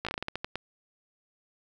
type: slowing click train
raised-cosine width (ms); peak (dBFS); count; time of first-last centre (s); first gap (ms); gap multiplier
0.3; -16; 11; 0.05-0.556; 16; 1.24
effects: 9-bit